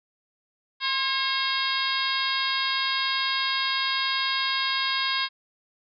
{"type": "harmonic tone with a mistuned harmonic", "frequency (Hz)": 541, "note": "C#5", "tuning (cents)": -42, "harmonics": [2, 3, 4, 5, 6, 7, 8, 9], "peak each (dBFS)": [-30, -31, -32, -35, -31, -31, -34, -32], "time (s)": [0.8, 5.29], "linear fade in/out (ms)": 50, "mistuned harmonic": 2, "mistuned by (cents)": -39, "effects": []}